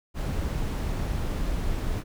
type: noise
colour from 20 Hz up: brown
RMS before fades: -28 dBFS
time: 0.14-2.04 s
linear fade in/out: 50 ms
effects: none